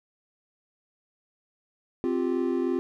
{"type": "chord", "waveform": "triangle", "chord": "C suspended fourth", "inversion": "none", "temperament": "equal", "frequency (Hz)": [261.6, 349.2, 392], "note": ["C4", "F4", "G4"], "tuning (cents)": [0, 0, 0], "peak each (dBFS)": [-26, -25, -29], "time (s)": [2.04, 2.79], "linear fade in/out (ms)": 0, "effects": []}